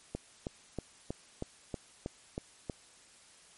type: click train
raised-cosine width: 2 ms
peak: -22 dBFS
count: 9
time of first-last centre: 0.15-2.698 s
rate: 3.14 Hz
effects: white hiss -59 dBFS RMS until 3.57 s + MP3 48 kbps